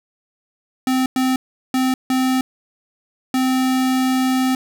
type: tone bursts at uneven times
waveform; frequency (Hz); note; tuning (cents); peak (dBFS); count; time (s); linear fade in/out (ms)
square; 259; C4; -17; -16; 5; 0.87-1.06 / 1.16-1.36 / 1.74-1.94 / 2.1-2.41 / 3.34-4.55; 2
effects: none